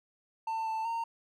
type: tone with pitch steps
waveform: triangle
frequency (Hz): 895 / 886 / 919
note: A5 / A5 / A#5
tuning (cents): +29 / +12 / -25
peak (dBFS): -29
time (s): 0.47-1.04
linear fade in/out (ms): 5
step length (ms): 190
effects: none